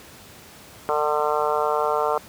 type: harmonic tone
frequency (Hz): 150.2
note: D3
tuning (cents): +39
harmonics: 3 / 4 / 5 / 6 / 7 / 8 / 9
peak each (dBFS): -25 / -26 / -27 / -28 / -28 / -29 / -30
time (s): 0.89-2.18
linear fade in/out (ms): 0
effects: pink hiss -45 dBFS RMS until 2.28 s + high-pass 80 Hz 12 dB/octave